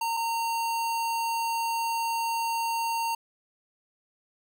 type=tone pair in turn; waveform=square; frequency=919 / 919 Hz; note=A#5 / A#5; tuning=-25 / -25 cents; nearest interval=unison; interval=0 cents; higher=neither; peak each=-27 dBFS; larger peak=neither; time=0.01-0.17 / 0.17-3.15 s; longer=second; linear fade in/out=5 ms; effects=none